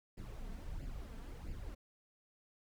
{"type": "noise with flanger", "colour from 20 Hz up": "brown", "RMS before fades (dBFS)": -45, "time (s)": [0.17, 1.75], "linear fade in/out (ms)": 10, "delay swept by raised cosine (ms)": [0.41, 4.51], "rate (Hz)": 1.5, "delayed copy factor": 0.65, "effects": []}